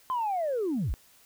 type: linear sweep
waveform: sine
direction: down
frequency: 1046.5 to 31.23 Hz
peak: -25 dBFS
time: 0.1-0.94 s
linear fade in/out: 0 ms
effects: tanh soft clip ceiling -23 dBFS + white hiss -59 dBFS RMS until 1.25 s